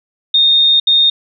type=tone bursts at uneven times; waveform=sine; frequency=3677 Hz; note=A#7; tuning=24 cents flat; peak=-7 dBFS; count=2; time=0.34-0.8 / 0.87-1.1 s; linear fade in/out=5 ms; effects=none